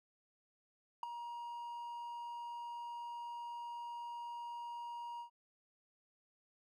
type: tone with ADSR envelope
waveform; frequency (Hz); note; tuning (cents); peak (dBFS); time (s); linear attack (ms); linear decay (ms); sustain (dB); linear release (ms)
triangle; 948; A#5; +29; -30; 1.03-5.3; 3; 6; -11; 100
effects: none